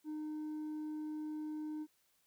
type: tone with hard clipping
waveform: triangle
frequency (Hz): 306.3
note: D#4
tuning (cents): -27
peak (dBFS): -38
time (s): 0.04-1.87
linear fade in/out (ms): 50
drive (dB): 1
effects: white hiss -75 dBFS RMS until 2.26 s